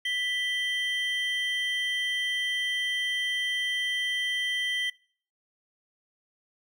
triangle tone pair together, 1976 / 3140 Hz, B6 / G7, 0 / +2 cents, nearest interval minor sixth, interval 802 cents, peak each -28 dBFS, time 0.05-4.9 s, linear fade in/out 5 ms, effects noise-tail reverb RT60 0.5 s tail -23 dB re dry

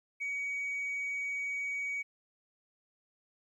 sine tone, 2257 Hz, C#7, 31 cents sharp, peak -31 dBFS, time 0.2-2.03 s, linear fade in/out 20 ms, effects tanh soft clip ceiling -31 dBFS + 12-bit

